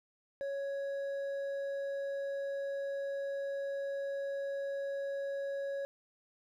triangle tone with hard clipping, 555 Hz, C#5, 2 cents sharp, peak -36 dBFS, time 0.41-5.85 s, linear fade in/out 0 ms, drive 8 dB, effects none

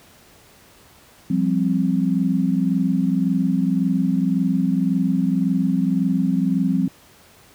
sine chord, F suspended second, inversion none, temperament just, 174.61 / 196.44 / 261.9 Hz, F3 / G3 / C4, 0 / +4 / +2 cents, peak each -21 dBFS, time 1.3-6.88 s, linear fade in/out 5 ms, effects pink hiss -50 dBFS RMS until 7.54 s + high-pass 60 Hz 12 dB/octave

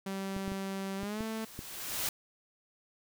sawtooth tone with pitch glide, 193.9 to 221.4 Hz, G3 to A3, -19 to +11 cents, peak -31 dBFS, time 0.06-1.45 s, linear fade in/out 5 ms, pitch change +230 cents, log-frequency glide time 0.97-1.23 s
clicks, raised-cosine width 3 ms, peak -27 dBFS, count 6, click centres 0.365 / 0.479 / 0.519 / 1.032 / 1.207 / 1.591 s
white noise with exponential growth, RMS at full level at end -32 dBFS, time 0.84-2.09 s, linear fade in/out 2 ms, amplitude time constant 270 ms
effects none

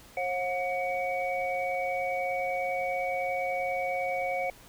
sine tone cluster, 540 / 723 / 2255 Hz, C#5 / F#5 / C#7, -45 / -40 / +29 cents, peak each -32 / -31 / -34 dBFS, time 0.17-4.5 s, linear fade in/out 2 ms, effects pink hiss -53 dBFS RMS until 4.68 s

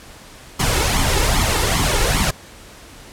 pink noise with flanger, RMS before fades -17 dBFS, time 0.59-2.31 s, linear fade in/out 10 ms, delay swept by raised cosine 0.91 to 2.31 ms, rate 2.5 Hz, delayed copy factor +0.65, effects pink hiss -41 dBFS RMS until 3.12 s + low-pass 11000 Hz 12 dB/octave

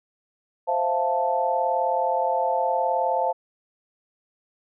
sine chord, F major seventh, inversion second, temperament equal, 523.3 / 659.3 / 698.5 / 880 Hz, C5 / E5 / F5 / A5, 0 / 0 / 0 / 0 cents, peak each -26 / -29 / -26 / -24 dBFS, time 0.67-3.33 s, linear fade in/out 20 ms, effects none

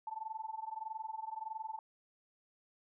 sine tone with amplitude modulation, 880 Hz, A5, in tune, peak -36 dBFS, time 0.07-1.79 s, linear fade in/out 2 ms, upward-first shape sine, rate 21.6 Hz, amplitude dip 90%, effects none

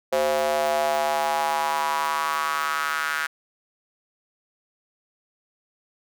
square tone with high-pass filter sweep, 75.3 Hz, D2, 44 cents sharp, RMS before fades -24 dBFS, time 0.12-3.27 s, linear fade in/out 10 ms, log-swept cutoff 540 to 1500 Hz, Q 4.4, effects none

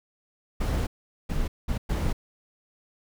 brown noise bursts at uneven times, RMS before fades -26 dBFS, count 4, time 0.6-0.87 / 1.29-1.48 / 1.68-1.78 / 1.89-2.13 s, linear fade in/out 10 ms, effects none

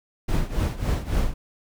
brown noise with tremolo, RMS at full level -20 dBFS, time 0.28-1.34 s, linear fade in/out 10 ms, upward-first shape triangle, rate 3.6 Hz, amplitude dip 85%, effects none

